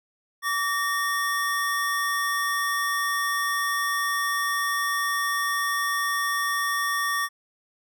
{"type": "tone pair together", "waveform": "square", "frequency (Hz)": [1150, 1841], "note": ["D6", "A#6"], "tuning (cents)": [-37, -22], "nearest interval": "minor sixth", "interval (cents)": 815, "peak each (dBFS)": [-27, -27], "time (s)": [0.42, 7.29], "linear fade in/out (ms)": 50, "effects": []}